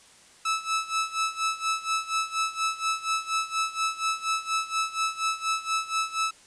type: tone with tremolo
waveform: sawtooth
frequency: 1308 Hz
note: E6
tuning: 14 cents flat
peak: -19 dBFS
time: 0.45-6.31 s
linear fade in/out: 5 ms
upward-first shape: sine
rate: 4.2 Hz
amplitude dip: 85%
effects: white hiss -54 dBFS RMS until 6.46 s + resampled to 22050 Hz